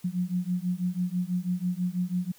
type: beating tone pair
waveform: sine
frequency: 176.8 / 182.9 Hz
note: F3 / F#3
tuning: +22 / -20 cents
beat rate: 6.1 Hz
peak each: -29 dBFS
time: 0.04-2.32 s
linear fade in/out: 10 ms
effects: white hiss -57 dBFS RMS until 2.38 s